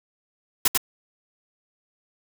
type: noise with echo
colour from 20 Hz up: white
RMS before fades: -18 dBFS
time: 0.65-0.68 s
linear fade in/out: 5 ms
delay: 96 ms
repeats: 1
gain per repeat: -2 dB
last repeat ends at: 0.776 s
effects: none